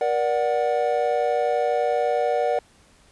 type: chord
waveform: triangle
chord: Bb augmented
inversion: none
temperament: equal with one note detuned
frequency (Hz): 475.7 / 587.3 / 740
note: Bb4 / D5 / F#5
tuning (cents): +35 / 0 / 0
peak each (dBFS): -22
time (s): 0.01-2.59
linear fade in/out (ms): 2
effects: pink hiss -56 dBFS RMS until 3.11 s + resampled to 24000 Hz